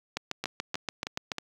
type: two click trains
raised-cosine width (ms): 0.2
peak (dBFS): -13 / -15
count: 9 / 4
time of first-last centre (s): 0.17-1.318 / 0.44-1.383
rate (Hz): 6.97 / 3.18
effects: high-pass 80 Hz 12 dB/octave + 8-bit